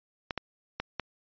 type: clicks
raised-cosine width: 0.3 ms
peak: -15 dBFS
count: 4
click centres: 0.308 / 0.377 / 0.8 / 0.997 s
effects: resampled to 11025 Hz